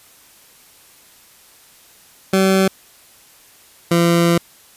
20% pulse tone pair in turn, 191.2 / 170.34 Hz, G3 / F3, -43 / -43 cents, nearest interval major second, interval 200 cents, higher first, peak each -7 dBFS, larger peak neither, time 2.33-2.68 / 3.91-4.38 s, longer second, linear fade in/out 5 ms, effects white hiss -48 dBFS RMS until 4.76 s + resampled to 32000 Hz

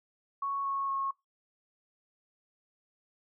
sine tone with pitch steps, 1108.7 / 1099.8 / 1090.9 Hz, C#6 / C#6 / C#6, 0 / -14 / -28 cents, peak -30 dBFS, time 0.42-1.11 s, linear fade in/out 5 ms, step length 230 ms, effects noise-tail reverb RT60 0.2 s tail -22 dB re dry

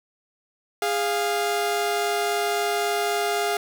sawtooth tone pair together, 411.1 / 698.5 Hz, G#4 / F5, -18 / 0 cents, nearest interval major sixth, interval 918 cents, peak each -21 dBFS, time 0.82-3.57 s, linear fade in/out 2 ms, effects none

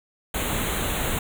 pink band-stop noise, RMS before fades -26 dBFS, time 0.34-1.19 s, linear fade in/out 5 ms, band 4100 to 6500 Hz, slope 96 dB/octave, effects none

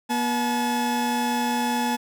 40% pulse tone pair together, 241 / 859 Hz, B3 / A5, -42 / -42 cents, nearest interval octave + minor seventh, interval 2200 cents, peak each -24 dBFS, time 0.09-1.97 s, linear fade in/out 20 ms, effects none

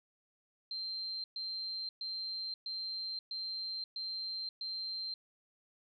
sine tone bursts, 4145 Hz, C8, 17 cents flat, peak -37 dBFS, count 7, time 0.71-5.14 s, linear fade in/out 2 ms, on 530 ms, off 120 ms, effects none

